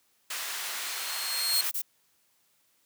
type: high-pass noise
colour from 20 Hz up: pink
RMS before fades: -35 dBFS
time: 0.3-1.7 s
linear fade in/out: 5 ms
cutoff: 1300 Hz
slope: 12 dB/octave
type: tone with exponential growth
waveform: sawtooth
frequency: 4252 Hz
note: C8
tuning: 27 cents sharp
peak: -20 dBFS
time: 0.32-1.61 s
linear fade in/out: 2 ms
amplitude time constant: 280 ms
type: noise bursts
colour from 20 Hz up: violet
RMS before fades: -31 dBFS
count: 3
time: 1.53-1.82 s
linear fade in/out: 10 ms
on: 80 ms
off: 25 ms
effects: white hiss -69 dBFS RMS until 2.85 s + high-pass 80 Hz 12 dB/octave